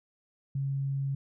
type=tone; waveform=sine; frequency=137.4 Hz; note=C#3; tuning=15 cents flat; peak=-28 dBFS; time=0.55-1.15 s; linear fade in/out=5 ms; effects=none